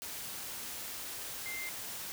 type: tone in noise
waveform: sine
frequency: 2093 Hz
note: C7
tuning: in tune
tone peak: -39 dBFS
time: 1.46-1.69 s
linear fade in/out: 0 ms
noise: white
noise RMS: -42 dBFS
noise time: 0.02-2.12 s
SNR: 0 dB
effects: none